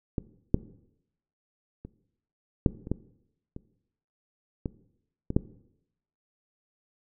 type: clicks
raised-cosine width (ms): 3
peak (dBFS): -15 / -7 / -27 / -6 / -25 / -13 / -26 / -17 / -17 / -8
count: 10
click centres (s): 0.182 / 0.544 / 1.85 / 2.662 / 2.871 / 2.916 / 3.564 / 4.658 / 5.304 / 5.365
effects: noise-tail reverb RT60 0.8 s tail -18 dB re dry